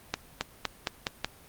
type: accelerating click train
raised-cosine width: 0.2 ms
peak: -10 dBFS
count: 6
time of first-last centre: 0.14-1.246 s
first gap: 270 ms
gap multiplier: 0.9
effects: pink hiss -54 dBFS RMS until 1.48 s + Opus 32 kbps